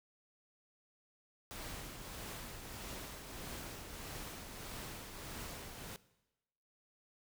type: noise with tremolo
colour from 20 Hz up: pink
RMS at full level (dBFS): -45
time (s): 1.51-5.96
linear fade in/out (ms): 0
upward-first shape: triangle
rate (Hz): 1.6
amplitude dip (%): 45
effects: noise-tail reverb RT60 1.0 s tail -19 dB re dry